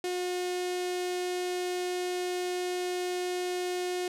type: tone with notch filter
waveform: sawtooth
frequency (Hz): 360.3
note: F#4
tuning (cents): -46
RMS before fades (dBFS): -32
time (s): 0.04-4.08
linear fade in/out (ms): 2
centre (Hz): 1200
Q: 1.3
effects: low-pass 11000 Hz 12 dB/octave